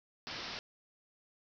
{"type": "low-pass noise", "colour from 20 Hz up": "white", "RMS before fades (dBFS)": -43, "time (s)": [0.27, 0.59], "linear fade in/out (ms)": 0, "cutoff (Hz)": 5500, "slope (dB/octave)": 96, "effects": []}